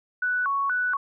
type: tone with vibrato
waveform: sine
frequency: 1284 Hz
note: E6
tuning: 46 cents flat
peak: -22 dBFS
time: 0.22-0.97 s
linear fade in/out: 5 ms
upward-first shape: square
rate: 2.1 Hz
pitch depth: 250 cents each way
effects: none